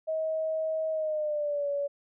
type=tone with pitch glide; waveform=sine; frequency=635 to 569 Hz; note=D#5 to C#5; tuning=+35 to +45 cents; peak=-27 dBFS; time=0.07-1.88 s; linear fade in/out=20 ms; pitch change=-190 cents; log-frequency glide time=0.91-1.69 s; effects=none